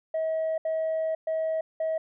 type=tone bursts at uneven times; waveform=sine; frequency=640 Hz; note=D#5; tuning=49 cents sharp; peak=-23 dBFS; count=4; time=0.14-0.58 / 0.65-1.15 / 1.27-1.61 / 1.8-1.98 s; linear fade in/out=5 ms; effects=tanh soft clip ceiling -23 dBFS